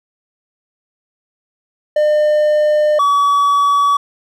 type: tone pair in turn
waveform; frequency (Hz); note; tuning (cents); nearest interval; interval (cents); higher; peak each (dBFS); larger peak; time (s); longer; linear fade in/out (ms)
triangle; 603 / 1138.3; D5 / C#6; +46 / +46; major seventh; 1100; second; -8; neither; 1.96-2.99 / 2.99-3.97; first; 5
effects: none